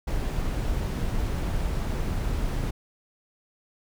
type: noise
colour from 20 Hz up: brown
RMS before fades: -27 dBFS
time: 0.07-2.71 s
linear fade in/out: 10 ms
effects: none